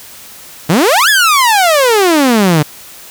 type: exponential two-way sweep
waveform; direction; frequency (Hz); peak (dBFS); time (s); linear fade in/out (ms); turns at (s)
sawtooth; up then down; 143.9 to 1760 to 143.9; -3; 0.69-2.63; 10; 1.09
effects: white hiss -34 dBFS RMS until 3.1 s